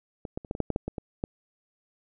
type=clicks; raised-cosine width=2 ms; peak=-22 / -18 / -29 / -17 / -23 / -11 / -14 / -13 / -18 / -20 / -15 dBFS; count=11; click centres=0.252 / 0.375 / 0.448 / 0.511 / 0.551 / 0.603 / 0.703 / 0.761 / 0.88 / 0.982 / 1.239 s; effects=none